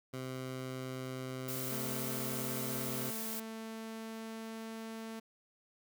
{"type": "tone", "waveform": "15% pulse", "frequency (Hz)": 129.8, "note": "C3", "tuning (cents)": -13, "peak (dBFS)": -33, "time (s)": [0.13, 3.11], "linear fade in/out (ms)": 10}
{"type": "noise", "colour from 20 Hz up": "blue", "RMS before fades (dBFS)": -41, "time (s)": [1.48, 3.4], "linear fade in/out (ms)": 5}
{"type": "tone with pitch glide", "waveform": "sawtooth", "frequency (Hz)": [221.8, 223.7], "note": ["A3", "A3"], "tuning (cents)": [14, 29], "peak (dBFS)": -38, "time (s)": [1.71, 5.2], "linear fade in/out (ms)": 10, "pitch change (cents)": 15, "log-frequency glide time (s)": [2.58, 4.76]}
{"effects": []}